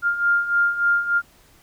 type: beating tone pair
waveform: sine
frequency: 1400 / 1403.4 Hz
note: F6 / F6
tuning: +4 / +8 cents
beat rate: 3.4 Hz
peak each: -23 / -18 dBFS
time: 0.02-1.22 s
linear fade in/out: 50 ms
effects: pink hiss -54 dBFS RMS until 1.62 s